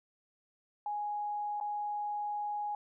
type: tone with dropouts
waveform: sine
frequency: 830.6 Hz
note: G#5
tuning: in tune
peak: -33 dBFS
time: 0.86-2.75 s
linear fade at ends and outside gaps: 2 ms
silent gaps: 1.601-1.61 s
effects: none